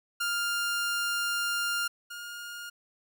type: tone pair in turn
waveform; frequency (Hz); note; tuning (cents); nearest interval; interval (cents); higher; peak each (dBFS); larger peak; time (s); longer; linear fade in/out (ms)
sawtooth; 1400 / 1418.7; F6 / F6; +4 / +27; unison; 23; second; -24 / -35; first; 0.2-1.88 / 2.1-2.7; first; 10
effects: none